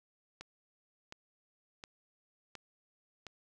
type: click train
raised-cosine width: 0.2 ms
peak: -28 dBFS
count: 5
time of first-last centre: 0.41-3.267 s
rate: 1.4 Hz
effects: none

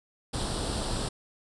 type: noise with comb filter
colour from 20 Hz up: pink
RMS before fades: -31 dBFS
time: 0.33-1.09 s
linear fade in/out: 10 ms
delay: 0.23 ms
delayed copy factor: +0.65
effects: resampled to 24000 Hz

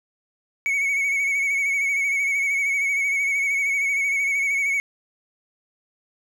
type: tone with vibrato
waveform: triangle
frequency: 2230 Hz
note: C#7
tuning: 10 cents sharp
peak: -18 dBFS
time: 0.66-4.8 s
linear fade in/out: 0 ms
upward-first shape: sine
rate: 13 Hz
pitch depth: 43 cents each way
effects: none

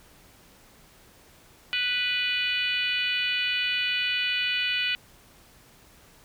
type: harmonic tone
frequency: 493.9 Hz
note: B4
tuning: in tune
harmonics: 3 / 4 / 5 / 6 / 7 / 8 / 9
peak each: -33 / -34 / -28 / -28 / -37 / -40 / -40 dBFS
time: 1.73-4.95 s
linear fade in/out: 0 ms
effects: pink hiss -55 dBFS RMS until 6.24 s

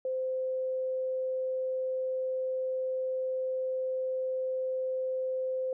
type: tone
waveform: sine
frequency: 518 Hz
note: C5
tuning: 17 cents flat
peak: -29 dBFS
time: 0.05-5.73 s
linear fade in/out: 2 ms
effects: none

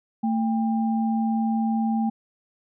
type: tone pair together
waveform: sine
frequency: 223.7 / 797 Hz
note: A3 / G5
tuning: +29 / +28 cents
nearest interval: octave + minor seventh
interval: 2199 cents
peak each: -21 / -29 dBFS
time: 0.23-2.1 s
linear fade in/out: 10 ms
effects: none

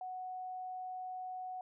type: tone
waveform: sine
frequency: 740 Hz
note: F#5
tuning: in tune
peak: -40 dBFS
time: 0.01-1.61 s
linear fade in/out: 2 ms
effects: none

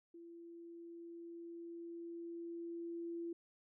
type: tone with level ramp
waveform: sine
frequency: 338.6 Hz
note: E4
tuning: 46 cents sharp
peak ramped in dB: -52 to -40 dBFS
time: 0.14-3.33 s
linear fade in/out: 5 ms
effects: none

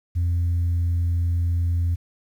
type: tone with pitch glide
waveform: sine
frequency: 86.4 to 85.75 Hz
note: F2 to F2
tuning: -18 to -31 cents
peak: -17 dBFS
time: 0.15-1.96 s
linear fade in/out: 20 ms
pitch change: -13 cents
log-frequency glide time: 0.27-0.98 s
effects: tanh soft clip ceiling -17 dBFS + 9-bit

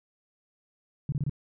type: tone bursts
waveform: sine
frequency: 142.7 Hz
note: D3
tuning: 49 cents flat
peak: -25 dBFS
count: 4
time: 1.09-1.296 s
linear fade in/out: 2 ms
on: 32 ms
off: 26 ms
effects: none

